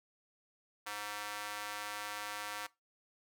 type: tone with high-pass filter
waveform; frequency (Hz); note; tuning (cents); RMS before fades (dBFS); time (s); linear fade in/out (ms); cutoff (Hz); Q
square; 104.2; G#2; +6; -42; 0.86-2.67; 10; 1100; 1.2
effects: noise-tail reverb RT60 0.2 s tail -20 dB re dry

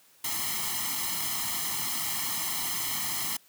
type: noise with comb filter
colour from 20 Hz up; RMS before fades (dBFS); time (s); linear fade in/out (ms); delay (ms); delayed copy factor
white; -31; 0.24-3.37; 5; 0.97; +1
effects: white hiss -60 dBFS RMS until 3.48 s + high-pass 100 Hz 12 dB/octave

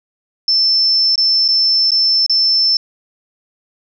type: tone with dropouts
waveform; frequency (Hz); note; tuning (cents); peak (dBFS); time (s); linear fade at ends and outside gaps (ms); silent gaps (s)
sine; 5310; E8; +12; -10; 0.48-2.77; 2; 1.157-1.178 / 1.48-1.486 / 1.907-1.917 / 2.264-2.296
effects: none

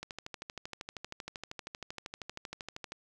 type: click train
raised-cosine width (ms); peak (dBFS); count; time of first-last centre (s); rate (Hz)
0.2; -23; 38; 0.03-2.921; 12.8
effects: none

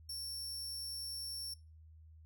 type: tone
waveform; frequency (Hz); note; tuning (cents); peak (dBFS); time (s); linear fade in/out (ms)
sawtooth; 5450; F8; -43; -38; 0.09-1.54; 5
effects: noise-tail reverb RT60 0.3 s tail -23 dB re dry + added 79 Hz sine -55 dBFS peak until 2.25 s

